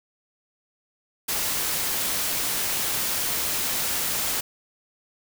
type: noise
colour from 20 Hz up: white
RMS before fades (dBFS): -26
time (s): 1.28-4.41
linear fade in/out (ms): 10
effects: none